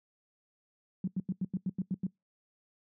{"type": "tone bursts", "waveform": "sine", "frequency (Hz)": 185.7, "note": "F#3", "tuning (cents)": 7, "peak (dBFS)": -28, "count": 9, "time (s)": [1.04, 2.067], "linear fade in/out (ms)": 2, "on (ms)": 35, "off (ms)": 89, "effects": ["noise-tail reverb RT60 0.2 s tail -26 dB re dry", "high-pass 100 Hz 12 dB/octave"]}